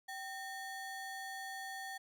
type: ring-modulated tone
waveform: square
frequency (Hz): 1300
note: E6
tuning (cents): -24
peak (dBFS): -40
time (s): 0.08-1.98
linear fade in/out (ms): 10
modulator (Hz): 527
effects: none